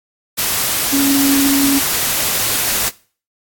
sine tone in noise, 277.2 Hz, C#4, in tune, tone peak -12 dBFS, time 0.92-1.8 s, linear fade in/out 20 ms, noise white, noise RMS -17 dBFS, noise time 0.37-2.9 s, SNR +2 dB, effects noise-tail reverb RT60 0.4 s tail -20 dB re dry + AAC 64 kbps

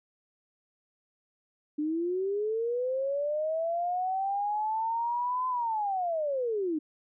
sine linear two-way sweep, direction up then down, 293.8 to 1024 to 293.8 Hz, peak -27 dBFS, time 1.78-6.79 s, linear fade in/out 10 ms, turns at 5.48 s, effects none

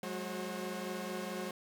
sawtooth tone cluster, 185.5 / 210.4 / 367 / 535 Hz, F#3 / G#3 / F#4 / C5, +5 / +23 / -14 / +38 cents, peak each -40 / -39 / -39 / -40 dBFS, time 0.03-1.51 s, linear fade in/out 2 ms, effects none

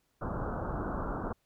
pink low-pass noise, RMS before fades -35 dBFS, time 0.21-1.33 s, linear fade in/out 10 ms, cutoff 1500 Hz, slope 96 dB/octave, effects pink hiss -75 dBFS RMS until 1.45 s

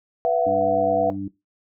sine chord, B suspended fourth, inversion none, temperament equal with one note detuned, 493.9 / 670.8 / 740 Hz, B4 / E5 / F#5, 0 / +30 / 0 cents, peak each -23 / -20 / -24 dBFS, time 0.25-1.1 s, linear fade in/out 0 ms
harmonic tone, 97.9 Hz, G2, 2 cents flat, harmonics 1 / 2 / 3, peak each -36 / -33 / -27 dBFS, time 0.46-1.28 s, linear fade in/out 5 ms
effects noise-tail reverb RT60 0.2 s tail -18 dB re dry

